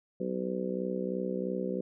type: harmonic tone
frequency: 63 Hz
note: B1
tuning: 35 cents sharp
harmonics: 3 / 4 / 5 / 6 / 7 / 8 / 9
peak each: -35 / -39 / -43 / -36 / -44 / -36 / -49 dBFS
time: 0.2-1.81 s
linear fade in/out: 5 ms
effects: none